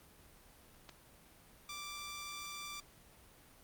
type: clicks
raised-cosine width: 0.2 ms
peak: -34 dBFS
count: 2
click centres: 0.891 / 0.894 s
type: tone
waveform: 10% pulse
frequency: 1174.7 Hz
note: D6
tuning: in tune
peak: -35 dBFS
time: 1.69-2.8 s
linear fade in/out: 2 ms
effects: pink hiss -61 dBFS RMS until 3.63 s + Opus 32 kbps